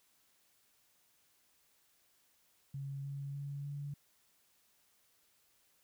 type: tone with pitch steps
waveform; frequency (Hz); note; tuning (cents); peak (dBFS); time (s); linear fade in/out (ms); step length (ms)
sine; 138.3 / 139.91 / 141.53 / 143.18; C#3 / C#3 / C#3 / D3; -4 / +16 / +36 / -44; -39; 2.74-3.94; 5; 300
effects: white hiss -72 dBFS RMS until 5.83 s